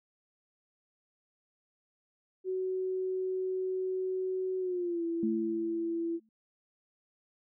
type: tone with pitch glide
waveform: sine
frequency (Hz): 373.6 to 334.8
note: F#4 to E4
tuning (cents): +17 to +27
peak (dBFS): -30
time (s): 2.44-6.2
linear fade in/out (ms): 50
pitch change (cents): -190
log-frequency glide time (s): 4.59-5.04
type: tone with exponential decay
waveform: sine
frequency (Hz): 220.4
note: A3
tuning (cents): +3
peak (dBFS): -27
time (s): 5.23-6.29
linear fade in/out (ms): 2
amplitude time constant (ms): 230
effects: none